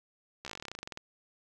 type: slowing click train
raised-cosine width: 0.2 ms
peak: -23 dBFS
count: 19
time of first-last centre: 0.45-0.974 s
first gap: 14 ms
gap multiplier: 1.08
effects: none